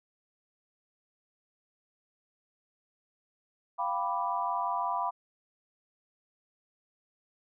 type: chord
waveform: sine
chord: G dominant seventh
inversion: third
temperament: equal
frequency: 698.5 / 784 / 987.8 / 1174.7 Hz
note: F5 / G5 / B5 / D6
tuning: 0 / 0 / 0 / 0 cents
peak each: -35 / -36 / -31 / -36 dBFS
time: 3.78-5.11 s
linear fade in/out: 20 ms
effects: none